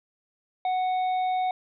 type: harmonic tone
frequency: 740 Hz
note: F#5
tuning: in tune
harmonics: 1 / 3 / 5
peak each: -23 / -40 / -44 dBFS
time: 0.65-1.51 s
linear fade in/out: 2 ms
effects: none